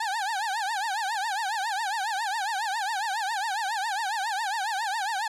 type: tone with vibrato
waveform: 30% pulse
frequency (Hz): 836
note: G#5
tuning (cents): +11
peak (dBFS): -24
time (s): 0-5.28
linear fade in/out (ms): 5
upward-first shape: triangle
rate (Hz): 7.3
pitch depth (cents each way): 220
effects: low-pass 9000 Hz 12 dB/octave